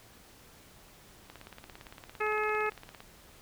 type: click train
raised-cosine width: 0.3 ms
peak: -30 dBFS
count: 31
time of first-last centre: 1.3-3.005 s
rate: 17.6 Hz
type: harmonic tone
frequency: 426.5 Hz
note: G#4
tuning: 46 cents sharp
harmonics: 1 / 2 / 3 / 4 / 5 / 6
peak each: -32 / -36 / -34 / -37 / -38 / -38 dBFS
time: 2.2-2.7 s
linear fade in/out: 10 ms
effects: pink hiss -56 dBFS RMS until 3.41 s